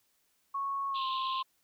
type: tone with pitch glide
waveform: sine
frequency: 1104 to 1052.9 Hz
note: C#6 to C6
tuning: -7 to +11 cents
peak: -31 dBFS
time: 0.54-1.43 s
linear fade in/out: 10 ms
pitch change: -82 cents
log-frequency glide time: 0.89-1.06 s
type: band-pass noise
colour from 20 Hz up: white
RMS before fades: -41 dBFS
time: 0.94-1.43 s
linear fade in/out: 20 ms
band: 2700 to 4000 Hz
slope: 96 dB/octave
effects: white hiss -73 dBFS RMS until 1.63 s